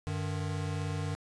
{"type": "tone pair together", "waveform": "square", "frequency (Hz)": [95.69, 151.9], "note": ["G2", "D#3"], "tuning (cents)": [-41, -41], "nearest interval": "minor sixth", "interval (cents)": 800, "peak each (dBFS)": [-35, -36], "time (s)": [0.07, 1.15], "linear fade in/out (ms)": 0, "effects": ["resampled to 22050 Hz"]}